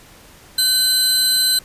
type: tone pair together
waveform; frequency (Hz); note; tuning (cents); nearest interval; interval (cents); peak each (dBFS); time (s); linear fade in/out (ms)
sawtooth; 1520 / 4058; F#6 / B7; +46 / +46; octave + perfect fourth; 1700; -23 / -11; 0.58-1.59; 5
effects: pink hiss -45 dBFS RMS until 1.64 s + resampled to 32000 Hz